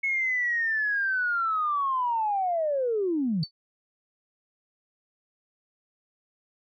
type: linear sweep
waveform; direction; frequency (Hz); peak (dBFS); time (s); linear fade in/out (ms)
sine; down; 2196 to 143.8; -23; 0.03-3.44; 10
type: tone with exponential decay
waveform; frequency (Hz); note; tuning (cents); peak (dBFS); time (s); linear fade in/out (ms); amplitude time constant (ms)
sine; 4505; C#8; +27; -26; 3.43-3.51; 1; 16
effects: tanh soft clip ceiling -16 dBFS